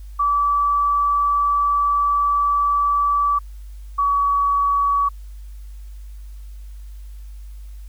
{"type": "tone pair in turn", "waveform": "sine", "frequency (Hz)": [1154, 1134.2], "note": ["D6", "C#6"], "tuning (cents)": [-31, 39], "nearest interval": "unison", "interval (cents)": 30, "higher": "first", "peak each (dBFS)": -15, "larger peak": "neither", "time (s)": [[0.19, 3.39], [3.98, 5.09]], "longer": "first", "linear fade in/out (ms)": 10, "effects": ["added 50 Hz sine -33 dBFS peak until 7.88 s", "white hiss -57 dBFS RMS until 7.88 s"]}